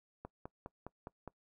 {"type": "click train", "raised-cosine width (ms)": 1, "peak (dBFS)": -30, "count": 6, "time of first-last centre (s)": [0.25, 1.277], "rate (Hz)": 4.87, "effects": ["noise-tail reverb RT60 0.1 s tail -23 dB re dry"]}